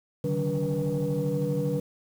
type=tone cluster; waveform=sine; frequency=140.4 / 153 / 191.1 / 287.1 / 483.7 Hz; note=C#3 / D#3 / G3 / D4 / B4; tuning=+22 / -29 / -44 / -39 / -36 cents; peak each=-31 / -28 / -32 / -32 / -28 dBFS; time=0.24-1.8 s; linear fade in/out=5 ms; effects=tanh soft clip ceiling -19 dBFS + 8-bit